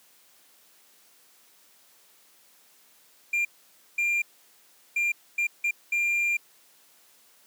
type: tone bursts at uneven times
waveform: triangle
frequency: 2392 Hz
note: D7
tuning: 31 cents sharp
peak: -21 dBFS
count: 6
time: 3.33-3.45 / 3.98-4.22 / 4.96-5.12 / 5.38-5.47 / 5.64-5.71 / 5.92-6.37 s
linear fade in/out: 5 ms
effects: white hiss -59 dBFS RMS until 7.46 s + high-pass 200 Hz 12 dB/octave